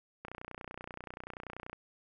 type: click train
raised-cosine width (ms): 0.5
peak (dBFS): -27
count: 46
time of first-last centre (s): 0.25-1.73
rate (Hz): 30.4
effects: none